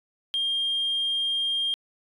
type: tone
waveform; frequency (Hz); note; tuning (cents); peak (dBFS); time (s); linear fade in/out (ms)
sine; 3210; G7; +40; -22; 0.34-1.74; 0
effects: tanh soft clip ceiling -20 dBFS